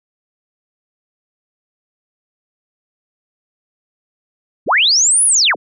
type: linear two-way sweep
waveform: sine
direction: up then down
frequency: 71 to 10520 to 71 Hz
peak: -9 dBFS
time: 4.66-5.56 s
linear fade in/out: 50 ms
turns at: 5.25 s
effects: none